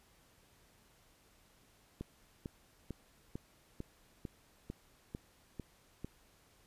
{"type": "click train", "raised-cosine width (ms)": 3, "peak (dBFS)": -28, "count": 10, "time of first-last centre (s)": [2.01, 6.046], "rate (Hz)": 2.23, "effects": ["pink hiss -67 dBFS RMS until 6.66 s", "resampled to 32000 Hz"]}